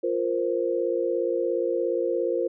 sine chord, F suspended fourth, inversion none, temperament equal, 349.2 / 466.2 / 523.3 Hz, F4 / Bb4 / C5, 0 / 0 / 0 cents, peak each -27 dBFS, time 0.03-2.48 s, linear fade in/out 10 ms, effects none

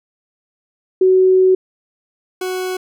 sine / 40% pulse tone pair in turn, 374 / 369.9 Hz, F#4 / F#4, +19 / 0 cents, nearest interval unison, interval 19 cents, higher first, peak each -8 / -19 dBFS, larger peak first, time 1.01-1.55 / 2.41-2.77 s, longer first, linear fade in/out 5 ms, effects none

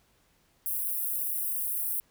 white high-pass noise, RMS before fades -31 dBFS, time 0.66-2 s, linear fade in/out 0 ms, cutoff 9900 Hz, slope 48 dB/octave, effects pink hiss -67 dBFS RMS until 2.1 s

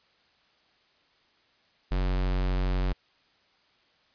square tone, 46.15 Hz, F#1, 4 cents flat, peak -25 dBFS, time 1.91-2.93 s, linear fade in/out 10 ms, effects white hiss -65 dBFS RMS until 4.14 s + resampled to 11025 Hz

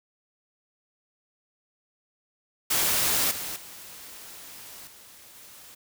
white noise with level steps, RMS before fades -24 / -34 / -44 / -50 / -48 dBFS, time 2.7-5.75 s, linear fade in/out 10 ms, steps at 3.31 / 3.56 / 4.87 / 5.35 s, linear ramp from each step 2 ms, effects none

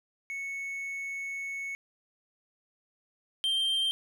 triangle tone pair in turn, 2209 / 3156 Hz, C#7 / G7, -7 / +11 cents, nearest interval tritone, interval 618 cents, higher second, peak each -32 / -24 dBFS, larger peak second, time 0.3-1.75 / 3.44-3.91 s, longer first, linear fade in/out 0 ms, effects none

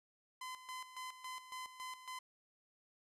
sawtooth tone with tremolo, 1022 Hz, C6, 41 cents flat, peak -40 dBFS, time 0.41-2.19 s, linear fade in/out 5 ms, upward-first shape square, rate 3.6 Hz, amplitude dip 70%, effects low-pass 12000 Hz 12 dB/octave

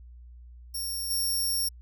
10% pulse tone with level steps, 5510 Hz, F8, 24 cents flat, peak -25 / -20 dBFS, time 0.74-1.69 s, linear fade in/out 10 ms, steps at 1.1 s, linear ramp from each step 10 ms, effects added 60 Hz sine -45 dBFS peak until 1.81 s

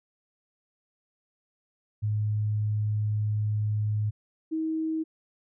sine tone pair in turn, 106 / 318.5 Hz, G#2 / D#4, +36 / +41 cents, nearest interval octave + perfect fifth, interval 1905 cents, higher second, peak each -24 / -26 dBFS, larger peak first, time 2.02-4.11 / 4.51-5.04 s, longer first, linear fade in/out 20 ms, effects none

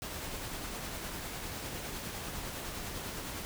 pink noise with tremolo, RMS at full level -39 dBFS, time 0.02-3.45 s, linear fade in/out 0 ms, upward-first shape triangle, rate 9.9 Hz, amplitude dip 30%, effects none

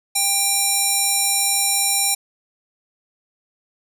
square tone with band-pass filter, 793 Hz, G5, 20 cents sharp, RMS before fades -19 dBFS, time 0.15-2.15 s, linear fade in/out 10 ms, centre 9200 Hz, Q 1.7, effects none

